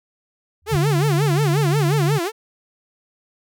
sine tone with exponential growth, 82.41 Hz, E2, in tune, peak -21 dBFS, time 0.62-0.76 s, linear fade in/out 0 ms, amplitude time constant 29 ms
sawtooth tone with vibrato, 387.7 Hz, G4, 19 cents flat, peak -17 dBFS, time 0.66-2.32 s, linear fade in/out 50 ms, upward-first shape sine, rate 5.6 Hz, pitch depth 260 cents each way
sine tone, 145.5 Hz, D3, 16 cents flat, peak -16 dBFS, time 0.71-2.19 s, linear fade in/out 20 ms
effects none

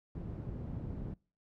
white low-pass noise, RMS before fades -41 dBFS, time 0.15-1.14 s, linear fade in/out 2 ms, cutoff 170 Hz, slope 12 dB/octave, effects noise-tail reverb RT60 0.4 s tail -26 dB re dry

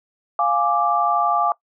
sine chord, D diminished, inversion first, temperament equal, 698.5 / 830.6 / 1174.7 Hz, F5 / Ab5 / D6, 0 / 0 / 0 cents, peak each -21 / -22 / -19 dBFS, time 0.39-1.52 s, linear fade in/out 2 ms, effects noise-tail reverb RT60 0.1 s tail -20 dB re dry

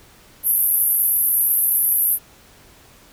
pink band-pass noise, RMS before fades -18 dBFS, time 0.43-2.19 s, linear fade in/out 50 ms, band 11000 to 13000 Hz, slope 96 dB/octave, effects pink hiss -49 dBFS RMS until 3.12 s

